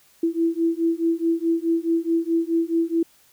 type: beating tone pair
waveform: sine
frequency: 329.6 / 334.3 Hz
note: E4 / E4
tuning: 0 / +24 cents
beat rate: 4.7 Hz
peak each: -22 dBFS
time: 0.23-3.03 s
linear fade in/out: 5 ms
effects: white hiss -57 dBFS RMS until 3.32 s